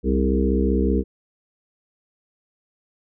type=harmonic tone with a mistuned harmonic; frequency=65.41 Hz; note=C2; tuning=in tune; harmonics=1 / 3 / 4 / 5 / 6 / 7; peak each=-21 / -23 / -25 / -26 / -26 / -27 dBFS; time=0.03-1.04 s; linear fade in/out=50 ms; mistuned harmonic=6; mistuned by=+45 cents; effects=none